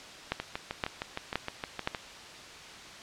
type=two click trains; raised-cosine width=0.3 ms; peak=-12 / -17 dBFS; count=4 / 11; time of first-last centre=0.32-1.874 / 0.4-1.948 s; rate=1.93 / 6.46 Hz; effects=white hiss -46 dBFS RMS until 3.02 s + low-pass 5000 Hz 12 dB/octave